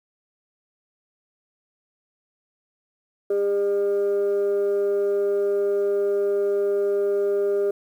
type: tone pair together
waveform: sine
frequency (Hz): 402.4 / 602.9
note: G4 / D5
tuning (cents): +45 / +45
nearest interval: perfect fifth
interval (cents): 700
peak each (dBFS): -18 / -27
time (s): 3.3-7.71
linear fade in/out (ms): 5
effects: tanh soft clip ceiling -16 dBFS + 9-bit